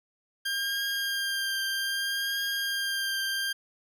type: tone with vibrato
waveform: 20% pulse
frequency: 1600 Hz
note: G6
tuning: 35 cents sharp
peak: -23 dBFS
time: 0.45-3.53 s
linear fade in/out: 10 ms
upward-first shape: triangle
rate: 0.63 Hz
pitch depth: 22 cents each way
effects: none